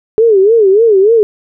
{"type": "tone with vibrato", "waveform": "sine", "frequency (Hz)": 420, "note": "G#4", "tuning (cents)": 19, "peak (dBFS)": -4, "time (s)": [0.18, 1.23], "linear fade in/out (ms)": 0, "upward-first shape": "sine", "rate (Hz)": 3.4, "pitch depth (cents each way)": 180, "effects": []}